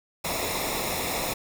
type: noise with comb filter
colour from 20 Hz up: pink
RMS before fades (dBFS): -29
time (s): 0.24-1.34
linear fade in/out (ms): 10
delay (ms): 0.65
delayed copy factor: -0.7
effects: none